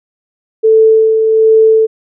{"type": "tone with tremolo", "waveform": "sine", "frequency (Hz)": 441.6, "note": "A4", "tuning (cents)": 6, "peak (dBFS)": -3, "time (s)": [0.63, 1.87], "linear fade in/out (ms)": 20, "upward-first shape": "sine", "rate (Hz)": 1.3, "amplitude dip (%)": 40, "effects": []}